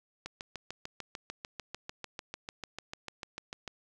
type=click train; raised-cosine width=0.2 ms; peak=-22 dBFS; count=24; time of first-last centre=0.26-3.678 s; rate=6.73 Hz; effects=none